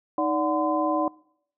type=tone cluster; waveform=sine; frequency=311 / 580 / 737 / 1024 Hz; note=D#4 / D5 / F#5 / C6; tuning=-1 / -22 / -7 / -38 cents; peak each=-26 / -27 / -28 / -27 dBFS; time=0.18-1.08 s; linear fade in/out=2 ms; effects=noise-tail reverb RT60 0.7 s tail -24 dB re dry